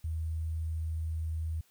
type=tone with sample-and-hold; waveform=sine; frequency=80.2 Hz; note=E2; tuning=47 cents flat; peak=-31 dBFS; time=0.04-1.61 s; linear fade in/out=5 ms; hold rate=8820 Hz; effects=white hiss -67 dBFS RMS until 1.7 s